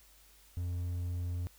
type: tone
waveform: triangle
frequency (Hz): 88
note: F2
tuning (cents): +14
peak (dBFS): -31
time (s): 0.57-1.47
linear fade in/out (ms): 0
effects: added 50 Hz sine -63 dBFS peak until 1.58 s + white hiss -62 dBFS RMS until 1.58 s